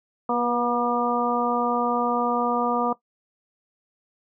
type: harmonic tone with a mistuned harmonic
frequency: 240.3 Hz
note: B3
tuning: 47 cents flat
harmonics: 1 / 2 / 3 / 4 / 5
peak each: -27 / -27 / -27 / -27 / -27 dBFS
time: 0.29-2.93 s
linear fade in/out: 5 ms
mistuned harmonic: 2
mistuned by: +17 cents
effects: noise-tail reverb RT60 0.1 s tail -17 dB re dry